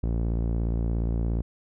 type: tone with low-pass filter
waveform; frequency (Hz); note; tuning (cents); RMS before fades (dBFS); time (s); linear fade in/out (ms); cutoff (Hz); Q
sawtooth; 57.1; A#1; -35; -26; 0.03-1.42; 5; 410; 0.67
effects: none